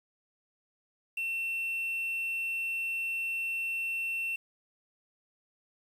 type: tone with quantisation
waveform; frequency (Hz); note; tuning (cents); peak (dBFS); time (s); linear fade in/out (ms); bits
triangle; 2700; E7; +41; -29; 1.17-4.36; 5; 9
effects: none